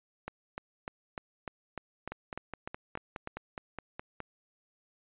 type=two click trains; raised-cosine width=0.5 ms; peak=-23 / -22 dBFS; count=11 / 11; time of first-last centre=2.12-4.203 / 0.28-3.274 s; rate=4.8 / 3.34 Hz; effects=resampled to 8000 Hz